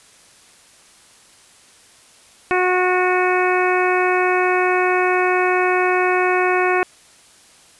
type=harmonic tone with a mistuned harmonic; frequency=364.9 Hz; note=F#4; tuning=24 cents flat; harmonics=1 / 2 / 3 / 4 / 5 / 6 / 7; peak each=-18 / -21 / -23 / -24 / -25 / -26 / -26 dBFS; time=2.51-6.83 s; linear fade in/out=0 ms; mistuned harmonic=6; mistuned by=+27 cents; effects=white hiss -49 dBFS RMS until 7.79 s + resampled to 24000 Hz